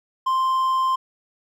triangle tone, 1046.5 Hz, C6, in tune, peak -16 dBFS, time 0.26-0.96 s, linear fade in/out 10 ms, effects none

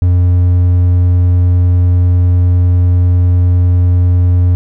triangle tone, 89 Hz, F2, 33 cents sharp, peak -4 dBFS, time 0.02-4.55 s, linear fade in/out 0 ms, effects none

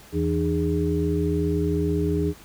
harmonic tone with a mistuned harmonic, 82.41 Hz, E2, in tune, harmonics 1 / 2 / 4 / 5, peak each -26 / -26 / -26 / -26 dBFS, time 0.12-2.34 s, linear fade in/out 50 ms, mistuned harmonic 4, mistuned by -150 cents, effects pink hiss -48 dBFS RMS until 2.44 s

